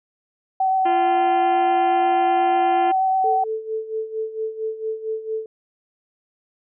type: tone with vibrato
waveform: sine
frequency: 760 Hz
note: F#5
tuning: 46 cents sharp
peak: -16 dBFS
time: 0.6-3.44 s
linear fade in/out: 5 ms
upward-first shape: triangle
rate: 8.3 Hz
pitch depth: 15 cents each way
type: harmonic tone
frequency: 345.9 Hz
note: F4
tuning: 17 cents flat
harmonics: 1 / 2 / 3 / 4 / 5 / 6 / 7 / 8 / 9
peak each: -23 / -29 / -33 / -35 / -37 / -39 / -40 / -41 / -42 dBFS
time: 0.85-2.92 s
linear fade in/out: 10 ms
type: tone with tremolo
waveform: sine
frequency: 440 Hz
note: A4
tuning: in tune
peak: -21 dBFS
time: 3.24-5.46 s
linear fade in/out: 2 ms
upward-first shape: sine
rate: 4.4 Hz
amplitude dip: 75%
effects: none